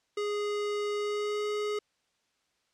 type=tone with pitch glide; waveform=square; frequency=414.2 to 418.5 Hz; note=G#4 to G#4; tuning=-5 to +13 cents; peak=-30 dBFS; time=0.17-1.79 s; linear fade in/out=5 ms; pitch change=+18 cents; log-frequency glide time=0.95-1.45 s; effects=white hiss -74 dBFS RMS until 2.73 s + low-pass 6000 Hz 12 dB/octave